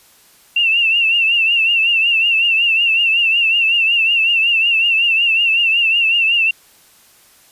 sine tone with vibrato, 2723 Hz, F7, 44 cents flat, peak -11 dBFS, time 0.56-6.51 s, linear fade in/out 5 ms, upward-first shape triangle, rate 5.4 Hz, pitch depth 89 cents each way, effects white hiss -49 dBFS RMS until 7.51 s + resampled to 32000 Hz

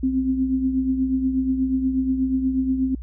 sine tone with tremolo, 261.6 Hz, C4, in tune, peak -16 dBFS, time 0.03-2.95 s, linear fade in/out 5 ms, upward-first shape triangle, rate 8.3 Hz, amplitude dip 60%, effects added 60 Hz sine -31 dBFS peak until 3.02 s

